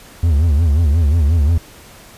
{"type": "tone with vibrato", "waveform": "triangle", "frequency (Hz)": 77.78, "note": "D#2", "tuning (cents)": 0, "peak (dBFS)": -8, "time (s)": [0.23, 1.58], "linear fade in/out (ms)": 5, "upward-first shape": "sine", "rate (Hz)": 5.6, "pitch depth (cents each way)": 180, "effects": ["pink hiss -41 dBFS RMS until 2.17 s", "resampled to 32000 Hz"]}